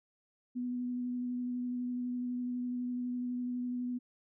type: tone with vibrato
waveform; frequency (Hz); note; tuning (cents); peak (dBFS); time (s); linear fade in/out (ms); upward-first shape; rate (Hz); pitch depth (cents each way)
sine; 246.9; B3; 0; -33; 0.55-3.99; 20; sine; 12; 12
effects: none